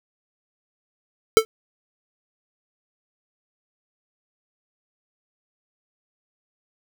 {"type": "tone with exponential decay", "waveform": "square", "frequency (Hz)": 443.4, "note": "A4", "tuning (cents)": 13, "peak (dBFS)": -5, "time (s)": [1.37, 1.45], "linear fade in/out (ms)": 0, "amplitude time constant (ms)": 17, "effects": []}